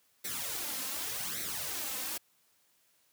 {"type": "noise with flanger", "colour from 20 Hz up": "white", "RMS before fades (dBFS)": -37, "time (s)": [0.24, 2.18], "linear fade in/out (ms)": 10, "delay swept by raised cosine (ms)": [0.5, 3.9], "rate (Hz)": 0.86, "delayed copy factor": 0.75, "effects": ["white hiss -70 dBFS RMS until 3.12 s", "high-pass 80 Hz 12 dB/octave"]}